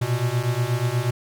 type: beating tone pair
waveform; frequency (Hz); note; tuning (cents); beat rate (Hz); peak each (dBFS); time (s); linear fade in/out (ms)
square; 117.4 / 125.7; A#2 / B2; +13 / +31; 8.3; -25 / -24; 0.01-1.11; 10
effects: none